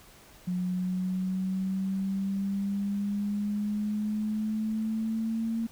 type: exponential sweep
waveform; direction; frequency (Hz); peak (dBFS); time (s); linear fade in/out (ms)
sine; up; 180 to 228; -27; 0.47-5.67; 10
effects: pink hiss -54 dBFS RMS until 5.71 s